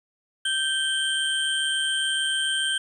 sine tone cluster, 1561 / 3112 / 3259 / 8590 Hz, G6 / G7 / G#7 / C9, -8 / -13 / -33 / +44 cents, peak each -27 / -25 / -33 / -32 dBFS, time 0.45-2.78 s, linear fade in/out 5 ms, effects 9-bit

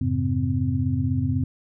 sine tone cluster, 90.4 / 106.6 / 134.6 / 257.4 Hz, F#2 / G#2 / C3 / C4, -40 / +46 / +49 / -28 cents, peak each -26 dBFS, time 0.01-1.44 s, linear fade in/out 5 ms, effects none

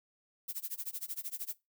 violet noise with tremolo, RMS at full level -37 dBFS, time 0.48-1.54 s, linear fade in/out 10 ms, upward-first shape sine, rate 13 Hz, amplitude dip 100%, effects noise-tail reverb RT60 0.2 s tail -19 dB re dry

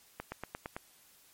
accelerating click train, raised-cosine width 0.5 ms, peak -23 dBFS, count 6, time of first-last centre 0.2-0.765 s, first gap 120 ms, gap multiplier 0.97, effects white hiss -62 dBFS RMS until 1.33 s + MP3 64 kbps

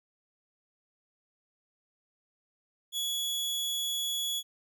sawtooth tone, 3375 Hz, G#7, 27 cents sharp, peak -27 dBFS, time 2.92-4.43 s, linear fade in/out 50 ms, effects none

